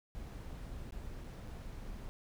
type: noise with dropouts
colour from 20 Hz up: brown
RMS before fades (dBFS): -45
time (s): 0.15-2.09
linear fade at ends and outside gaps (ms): 0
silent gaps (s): 0.908-0.922 / 1.239-1.244 / 1.475-1.48
effects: none